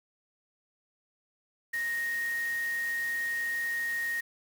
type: tone in noise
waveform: sine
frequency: 1864.7 Hz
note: A#6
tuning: in tune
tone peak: -29 dBFS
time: 1.73-4.21 s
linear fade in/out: 10 ms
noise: white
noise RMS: -45 dBFS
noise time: 1.73-4.21 s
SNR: +13 dB
effects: none